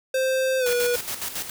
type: tone with pitch glide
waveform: square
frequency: 523.3 to 485.4 Hz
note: C5 to B4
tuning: 0 to -30 cents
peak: -21 dBFS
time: 0.14-0.96 s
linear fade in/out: 5 ms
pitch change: -130 cents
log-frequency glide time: 0.59-0.68 s
type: noise with tremolo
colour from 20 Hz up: white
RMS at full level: -29 dBFS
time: 0.66-1.5 s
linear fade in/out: 2 ms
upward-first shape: square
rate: 7.2 Hz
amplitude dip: 60%
effects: none